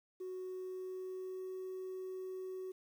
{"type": "tone with pitch glide", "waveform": "sine", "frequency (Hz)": [370, 373.9], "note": ["F#4", "F#4"], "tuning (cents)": [0, 18], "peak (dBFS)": -39, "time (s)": [0.2, 2.72], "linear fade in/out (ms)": 10, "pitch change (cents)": 18, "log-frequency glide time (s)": [0.33, 1.48], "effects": ["tanh soft clip ceiling -39 dBFS", "11-bit"]}